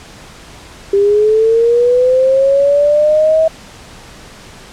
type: linear sweep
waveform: sine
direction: up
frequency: 394.9 to 646 Hz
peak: -7 dBFS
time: 0.93-3.48 s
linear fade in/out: 5 ms
effects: pink hiss -36 dBFS RMS until 4.72 s + low-pass 8000 Hz 12 dB/octave